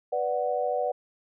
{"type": "chord", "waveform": "sine", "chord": "B minor", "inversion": "none", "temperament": "equal", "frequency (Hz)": [493.9, 587.3, 740], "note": ["B4", "D5", "F#5"], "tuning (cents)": [0, 0, 0], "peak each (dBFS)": -29, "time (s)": [0.12, 0.92], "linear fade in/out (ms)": 10, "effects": []}